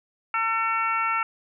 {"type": "harmonic tone", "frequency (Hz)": 450, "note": "A4", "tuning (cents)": 39, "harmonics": [2, 3, 4, 5, 6], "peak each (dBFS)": [-30, -24, -36, -29, -32], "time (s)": [0.34, 1.23], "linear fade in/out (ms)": 2, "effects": []}